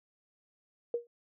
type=tone with exponential decay; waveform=sine; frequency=473.9 Hz; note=A#4; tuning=28 cents sharp; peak=-25 dBFS; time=0.94-1.07 s; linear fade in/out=2 ms; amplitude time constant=28 ms; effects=none